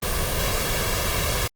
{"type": "noise with comb filter", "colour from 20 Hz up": "pink", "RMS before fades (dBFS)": -24, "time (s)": [0.02, 1.48], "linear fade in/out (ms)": 10, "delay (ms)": 1.8, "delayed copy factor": 0.6, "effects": ["Opus 24 kbps"]}